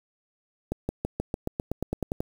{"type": "accelerating click train", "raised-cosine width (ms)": 2, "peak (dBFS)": -14, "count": 13, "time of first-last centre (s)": [0.72, 2.205], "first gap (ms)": 170, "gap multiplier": 0.94, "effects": ["7-bit"]}